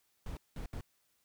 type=noise bursts at uneven times; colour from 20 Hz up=brown; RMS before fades=-41 dBFS; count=3; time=0.26-0.37 / 0.56-0.66 / 0.73-0.81 s; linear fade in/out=2 ms; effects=white hiss -75 dBFS RMS until 1.24 s